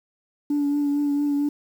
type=tone with vibrato; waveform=sine; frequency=288.3 Hz; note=D4; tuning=32 cents flat; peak=-18 dBFS; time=0.5-1.49 s; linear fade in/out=5 ms; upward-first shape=triangle; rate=4.4 Hz; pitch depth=26 cents each way; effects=tanh soft clip ceiling -17 dBFS + 8-bit